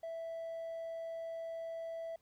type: tone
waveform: triangle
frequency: 659.3 Hz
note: E5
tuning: in tune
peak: -37 dBFS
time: 0.03-2.16 s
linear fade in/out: 5 ms
effects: tanh soft clip ceiling -34 dBFS + pink hiss -75 dBFS RMS until 2.21 s